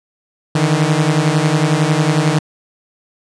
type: beating tone pair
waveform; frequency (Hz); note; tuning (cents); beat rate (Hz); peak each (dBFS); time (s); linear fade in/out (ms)
sawtooth; 149.1 / 160.1; D3 / D#3; +27 / +50; 11; -11; 0.55-2.39; 5
effects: resampled to 22050 Hz